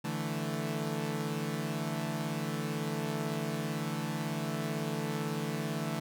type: chord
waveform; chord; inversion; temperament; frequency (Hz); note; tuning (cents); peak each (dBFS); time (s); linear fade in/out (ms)
sawtooth; D suspended second; none; equal; 146.83 / 164.81 / 220; D3 / E3 / A3; 0 / 0 / 0; -33; 0.04-6; 10
effects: none